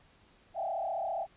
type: tone with frequency modulation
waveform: sine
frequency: 722 Hz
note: F#5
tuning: 43 cents flat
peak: -31 dBFS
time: 0.54-1.27 s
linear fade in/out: 50 ms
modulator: 34.9 Hz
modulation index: 2.4
effects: pink hiss -63 dBFS RMS until 1.36 s + resampled to 8000 Hz